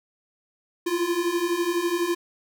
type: beating tone pair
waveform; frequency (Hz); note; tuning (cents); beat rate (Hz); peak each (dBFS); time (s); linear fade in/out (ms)
square; 338.2 / 350.2; E4 / F4; +44 / +5; 12; -28 / -25; 0.86-2.15; 10
effects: none